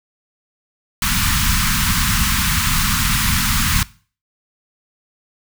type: band-stop noise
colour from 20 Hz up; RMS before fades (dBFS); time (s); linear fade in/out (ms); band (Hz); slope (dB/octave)
pink; -17; 1.02-3.83; 2; 240 to 1000; 48
effects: noise-tail reverb RT60 0.4 s tail -20 dB re dry